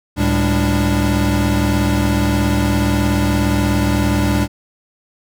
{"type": "tone cluster", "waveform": "square", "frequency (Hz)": [71.8, 111.4, 198.5, 292.5], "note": ["D2", "A2", "G3", "D4"], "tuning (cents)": [-39, 22, 22, -7], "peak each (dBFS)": -20, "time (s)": [0.16, 4.48], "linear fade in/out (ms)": 50, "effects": []}